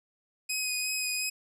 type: tone with vibrato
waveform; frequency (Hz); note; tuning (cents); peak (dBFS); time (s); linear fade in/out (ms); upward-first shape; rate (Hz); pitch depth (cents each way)
15% pulse; 2511; D#7; +15; -22; 0.49-1.3; 10; sine; 2.8; 16
effects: none